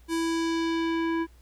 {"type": "tone with low-pass filter sweep", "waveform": "square", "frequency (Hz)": 330, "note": "E4", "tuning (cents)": 2, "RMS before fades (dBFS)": -27, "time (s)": [0.08, 1.27], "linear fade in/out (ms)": 50, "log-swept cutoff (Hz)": [11000, 1700], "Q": 1.1, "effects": ["added 60 Hz sine -51 dBFS peak until 1.41 s", "pink hiss -63 dBFS RMS until 1.41 s"]}